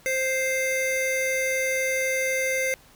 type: tone pair together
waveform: square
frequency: 524 / 2096 Hz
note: C5 / C7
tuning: +2 / +2 cents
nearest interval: 2 octaves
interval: 2400 cents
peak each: -27 / -26 dBFS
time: 0.06-2.74 s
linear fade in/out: 0 ms
effects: pink hiss -54 dBFS RMS until 2.95 s